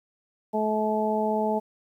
harmonic tone, 215.4 Hz, A3, 37 cents flat, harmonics 1 / 2 / 3 / 4, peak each -28 / -28 / -28 / -28 dBFS, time 0.53-1.6 s, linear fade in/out 20 ms, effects 10-bit

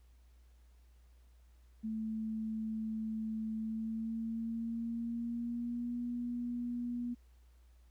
sine tone with pitch glide, 220 to 241.3 Hz, A3 to B3, 0 to -40 cents, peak -35 dBFS, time 1.83-7.15 s, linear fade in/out 20 ms, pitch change +160 cents, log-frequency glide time 3.55-5.98 s, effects added 60 Hz sine -59 dBFS peak until 7.9 s + pink hiss -75 dBFS RMS until 7.9 s

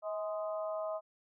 harmonic tone with a mistuned harmonic, 207.7 Hz, G#3, in tune, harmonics 3 / 4 / 5 / 6, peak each -35 / -48 / -45 / -46 dBFS, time 0.02-1.01 s, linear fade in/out 50 ms, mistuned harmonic 3, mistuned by +38 cents, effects none

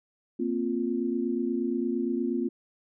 sine chord, Bb suspended second, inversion none, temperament equal, 233.1 / 261.6 / 349.2 Hz, Bb3 / C4 / F4, 0 / 0 / 0 cents, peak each -30 dBFS, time 0.39-2.49 s, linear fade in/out 10 ms, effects none

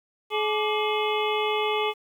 harmonic tone with a mistuned harmonic, 425.6 Hz, G#4, 42 cents sharp, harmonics 1 / 2 / 3 / 5 / 6 / 7 / 8, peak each -26 / -29 / -31 / -33 / -34 / -34 / -35 dBFS, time 0.3-1.94 s, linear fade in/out 50 ms, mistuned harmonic 3, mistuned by -140 cents, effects 9-bit

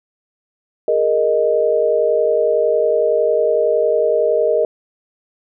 sine chord, Ab suspended second, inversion none, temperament equal, 415.3 / 466.2 / 622.3 Hz, Ab4 / Bb4 / Eb5, 0 / 0 / 0 cents, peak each -20 / -16 / -16 dBFS, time 0.88-4.65 s, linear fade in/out 2 ms, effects none

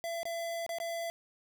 square tone with dropouts, 673 Hz, E5, 36 cents sharp, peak -35 dBFS, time 0.04-1.1 s, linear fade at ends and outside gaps 0 ms, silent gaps 0.231-0.254 / 0.664-0.692 / 0.785-0.801 s, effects none

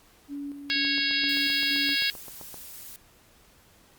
sine tone with tremolo, 284.3 Hz, C#4, 44 cents sharp, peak -32 dBFS, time 0.28-1.97 s, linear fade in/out 50 ms, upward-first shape square, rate 2.1 Hz, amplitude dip 50%
harmonic tone, 551 Hz, C#5, 11 cents flat, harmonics 3 / 4 / 5 / 6 / 7 / 8 / 9, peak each -31 / -31 / -31 / -31 / -31 / -31 / -31 dBFS, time 0.7-2.1 s, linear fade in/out 0 ms
click train, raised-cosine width 1 ms, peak -30 dBFS, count 14, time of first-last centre 0.85-2.543 s, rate 7.68 Hz
blue noise, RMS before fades -43 dBFS, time 1.29-2.96 s, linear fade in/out 0 ms
effects pink hiss -58 dBFS RMS until 3.98 s + Opus 48 kbps

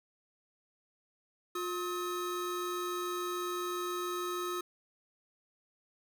square tone pair together, 356.1 / 1276.7 Hz, F4 / D#6, +34 / +44 cents, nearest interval octave + minor seventh, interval 2210 cents, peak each -37 / -38 dBFS, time 1.55-4.61 s, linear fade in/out 5 ms, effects none

